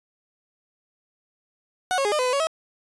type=tone with pitch steps; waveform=30% pulse; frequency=737 / 547 / 412.9 / 605 / 506 / 502 / 559 / 642 Hz; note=F#5 / C#5 / G#4 / D#5 / B4 / B4 / C#5 / E5; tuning=-7 / -23 / -10 / -49 / +42 / +28 / +14 / -46 cents; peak=-18 dBFS; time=1.91-2.47 s; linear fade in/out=0 ms; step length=70 ms; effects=resampled to 24000 Hz